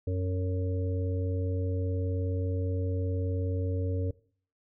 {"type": "harmonic tone with a mistuned harmonic", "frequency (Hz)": 92.5, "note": "F#2", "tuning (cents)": 0, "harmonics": [1, 3, 5, 6], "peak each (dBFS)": [-28, -38, -36, -42], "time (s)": [0.07, 4.11], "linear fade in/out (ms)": 5, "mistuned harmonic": 5, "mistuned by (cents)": -25, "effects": ["noise-tail reverb RT60 0.5 s tail -20 dB re dry"]}